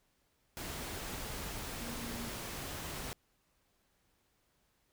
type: tone in noise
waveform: sine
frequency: 234.8 Hz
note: A#3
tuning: 13 cents sharp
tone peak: -44 dBFS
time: 1.81-2.28 s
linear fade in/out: 0 ms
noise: pink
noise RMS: -42 dBFS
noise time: 0.57-3.13 s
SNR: -5 dB
effects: pink hiss -75 dBFS RMS until 4.92 s